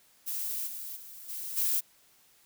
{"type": "noise with level steps", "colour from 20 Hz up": "violet", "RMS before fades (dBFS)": [-34, -40, -47, -38, -28], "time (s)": [0.26, 1.81], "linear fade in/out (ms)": 20, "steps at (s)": [0.66, 0.95, 1.28, 1.56], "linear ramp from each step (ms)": 20, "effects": ["white hiss -63 dBFS RMS until 2.45 s"]}